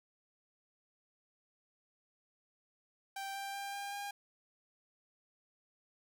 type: tone with pitch steps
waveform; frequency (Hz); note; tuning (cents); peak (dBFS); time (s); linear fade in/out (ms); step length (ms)
sawtooth; 784 / 789.9 / 795.9 / 801.9 / 807.9; G5 / G5 / G5 / G5 / G#5; 0 / +13 / +26 / +39 / -48; -36; 3.16-4.11; 5; 190
effects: none

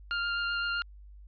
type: tone with vibrato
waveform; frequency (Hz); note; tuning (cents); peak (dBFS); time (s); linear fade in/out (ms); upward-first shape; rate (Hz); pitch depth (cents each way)
sawtooth; 1400; F6; +4; -25; 0.11-0.82; 0; sine; 7.8; 10
effects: added 50 Hz sine -47 dBFS peak until 1.27 s + resampled to 11025 Hz

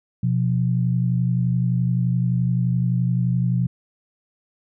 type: tone pair together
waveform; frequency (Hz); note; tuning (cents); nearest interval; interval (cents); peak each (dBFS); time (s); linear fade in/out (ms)
sine; 124.7 / 176.35; B2 / F3; +17 / +17; tritone; 600; -19 / -22; 0.23-3.67; 5
effects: none

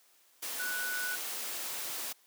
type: tone in noise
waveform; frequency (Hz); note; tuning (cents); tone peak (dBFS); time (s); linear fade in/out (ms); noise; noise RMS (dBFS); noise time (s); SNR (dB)
sine; 1480; F#6; 0; -34; 0.59-1.16; 10; white; -38; 0.42-2.13; +1
effects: white hiss -65 dBFS RMS until 2.26 s + high-pass 300 Hz 12 dB/octave

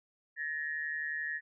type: tone pair together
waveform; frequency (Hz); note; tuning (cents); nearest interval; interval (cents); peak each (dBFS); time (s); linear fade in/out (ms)
sine; 1722 / 1873.3; A6 / A#6; -38 / +8; minor second; 146; -37 / -36; 0.36-1.41; 50
effects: none

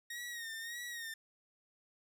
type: tone with vibrato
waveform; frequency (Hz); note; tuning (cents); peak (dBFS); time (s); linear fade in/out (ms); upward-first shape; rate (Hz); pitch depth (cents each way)
sawtooth; 1864.7; A#6; 0; -38; 0.1-1.14; 5; sine; 1.7; 66
effects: none

